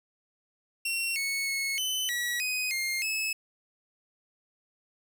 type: tone with pitch steps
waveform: sawtooth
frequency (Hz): 2729 / 2206 / 2189 / 3031 / 1929 / 2505 / 2122 / 2594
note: F7 / C#7 / C#7 / F#7 / B6 / D#7 / C7 / E7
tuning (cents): -41 / -9 / -22 / +41 / -41 / +11 / +24 / -28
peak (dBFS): -25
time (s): 0.85-3.33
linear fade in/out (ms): 5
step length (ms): 310
effects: 10-bit